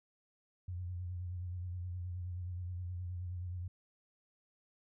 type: tone with vibrato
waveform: sine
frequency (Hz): 89.4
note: F2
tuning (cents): +41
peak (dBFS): -38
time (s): 0.68-3.68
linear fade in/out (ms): 5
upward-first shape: sine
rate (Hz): 9.5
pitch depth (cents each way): 47
effects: none